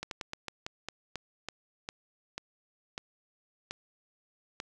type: slowing click train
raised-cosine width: 0.2 ms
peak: -19 dBFS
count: 14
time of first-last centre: 0.03-4.601 s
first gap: 82 ms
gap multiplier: 1.22
effects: none